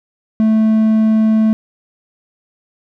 triangle tone, 219.1 Hz, A3, 7 cents flat, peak -7 dBFS, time 0.4-1.53 s, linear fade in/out 0 ms, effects none

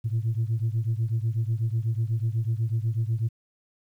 sine beating tone pair, 110.3 / 118.4 Hz, A2 / A#2, +5 / +27 cents, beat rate 8.1 Hz, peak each -24 / -26 dBFS, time 0.04-3.29 s, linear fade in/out 20 ms, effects tanh soft clip ceiling -19 dBFS + 10-bit

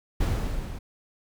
brown noise with level ramp, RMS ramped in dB -22 to -36 dBFS, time 0.2-0.79 s, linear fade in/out 10 ms, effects none

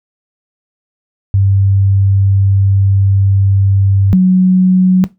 sine tone pair in turn, 98 / 185 Hz, G2 / F#3, 0 / 0 cents, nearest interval major seventh, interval 1100 cents, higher second, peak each -7 / -4 dBFS, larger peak second, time 1.34-4.13 / 4.13-5.04 s, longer first, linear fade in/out 0 ms, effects noise-tail reverb RT60 0.2 s tail -17 dB re dry

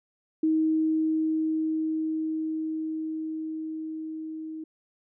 sine tone with level ramp, 316 Hz, D#4, 27 cents sharp, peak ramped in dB -20 to -34 dBFS, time 0.43-4.64 s, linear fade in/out 5 ms, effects none

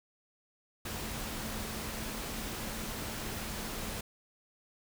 sine tone in noise, 218.9 Hz, A3, 9 cents flat, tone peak -46 dBFS, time 0.85-4.01 s, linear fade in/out 5 ms, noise pink, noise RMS -39 dBFS, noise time 0.85-4.01 s, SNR -10 dB, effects none

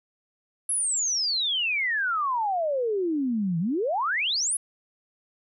sine exponential two-way sweep, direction down then up, 11100 to 159.9 to 11100 Hz, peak -23 dBFS, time 0.69-4.57 s, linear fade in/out 5 ms, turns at 3.59 s, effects none

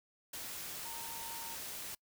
sine tone in noise, 918 Hz, A#5, 27 cents flat, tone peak -48 dBFS, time 0.85-1.55 s, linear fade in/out 5 ms, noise white, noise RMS -44 dBFS, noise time 0.33-1.95 s, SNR -7 dB, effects noise-tail reverb RT60 0.1 s tail -26 dB re dry

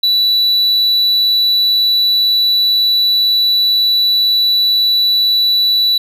triangle tone, 3951 Hz, B7, in tune, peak -8 dBFS, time 0.03-5.98 s, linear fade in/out 5 ms, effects none

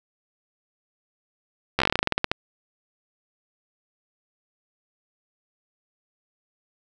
slowing click train, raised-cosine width 0.3 ms, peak -4 dBFS, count 16, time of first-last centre 1.79-2.315 s, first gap 13 ms, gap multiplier 1.13, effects none

